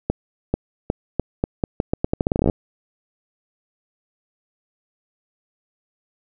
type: accelerating click train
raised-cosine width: 2 ms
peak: -5 dBFS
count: 21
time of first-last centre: 0.1-2.498 s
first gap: 440 ms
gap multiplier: 0.82
effects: none